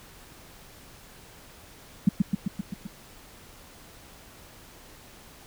sine tone with echo, 196 Hz, G3, in tune, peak -13 dBFS, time 2.07-2.09 s, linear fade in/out 5 ms, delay 130 ms, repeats 6, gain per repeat -3 dB, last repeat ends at 2.87 s, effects pink hiss -50 dBFS RMS until 5.46 s

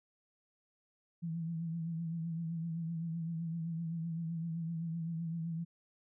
sine tone with vibrato, 165.4 Hz, E3, 6 cents sharp, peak -35 dBFS, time 1.22-5.65 s, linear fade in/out 20 ms, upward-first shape triangle, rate 7.8 Hz, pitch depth 58 cents each way, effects none

